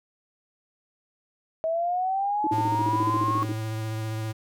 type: linear sweep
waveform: sine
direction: up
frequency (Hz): 639 to 1106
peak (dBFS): -23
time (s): 1.64-3.43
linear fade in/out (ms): 0
type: tone bursts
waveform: sine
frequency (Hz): 316.9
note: D#4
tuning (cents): +32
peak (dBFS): -25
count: 16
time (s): 2.44-3.52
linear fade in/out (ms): 2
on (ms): 30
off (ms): 40
type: tone with vibrato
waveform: square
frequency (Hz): 110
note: A2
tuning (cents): 0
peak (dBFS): -29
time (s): 2.51-4.33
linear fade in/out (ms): 20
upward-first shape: sine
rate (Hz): 15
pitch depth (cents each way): 16
effects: none